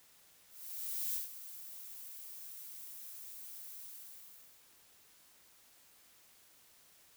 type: noise with ADSR envelope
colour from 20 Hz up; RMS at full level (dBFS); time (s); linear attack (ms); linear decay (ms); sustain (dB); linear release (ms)
violet; -36; 0.48-4.67; 660; 140; -13; 850
effects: white hiss -64 dBFS RMS until 7.16 s